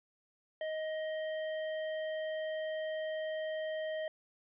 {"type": "tone with hard clipping", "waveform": "sine", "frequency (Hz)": 627, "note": "D#5", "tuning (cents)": 13, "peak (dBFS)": -37, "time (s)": [0.61, 4.08], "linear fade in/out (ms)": 2, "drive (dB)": 15, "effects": ["resampled to 8000 Hz"]}